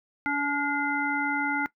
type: harmonic tone with a mistuned harmonic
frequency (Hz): 285.3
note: C#4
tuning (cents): +50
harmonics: 1 / 3 / 5 / 7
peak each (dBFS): -30 / -31 / -28 / -30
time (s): 0.26-1.66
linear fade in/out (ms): 0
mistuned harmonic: 7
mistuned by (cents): +53
effects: noise-tail reverb RT60 0.1 s tail -19 dB re dry